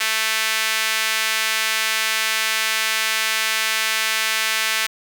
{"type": "tone with high-pass filter", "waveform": "sawtooth", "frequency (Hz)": 220, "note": "A3", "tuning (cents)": 0, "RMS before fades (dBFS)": -21, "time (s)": [0, 4.87], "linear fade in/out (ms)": 10, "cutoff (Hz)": 2000, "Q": 1.3, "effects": []}